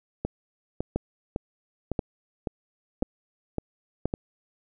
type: two click trains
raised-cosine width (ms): 2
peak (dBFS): -12 / -14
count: 4 / 8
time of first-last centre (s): 0.96-4.056 / 0.25-4.139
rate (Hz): 0.969 / 1.8
effects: none